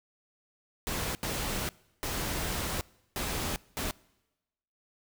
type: noise bursts at uneven times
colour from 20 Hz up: pink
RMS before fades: -33 dBFS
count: 5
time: 0.87-1.15 / 1.23-1.69 / 2.03-2.81 / 3.16-3.56 / 3.77-3.91 s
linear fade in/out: 0 ms
effects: noise-tail reverb RT60 1.0 s tail -24 dB re dry